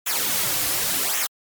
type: noise with flanger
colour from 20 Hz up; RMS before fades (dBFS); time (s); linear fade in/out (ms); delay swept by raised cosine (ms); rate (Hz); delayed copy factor
white; -23; 0.06-1.27; 10; 0.21 to 4.91; 0.89; -0.75
effects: MP3 96 kbps